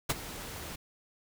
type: noise with ADSR envelope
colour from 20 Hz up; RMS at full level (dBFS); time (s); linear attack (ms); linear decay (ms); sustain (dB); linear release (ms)
pink; -26; 0.09-0.76; 11; 28; -16; 9
effects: none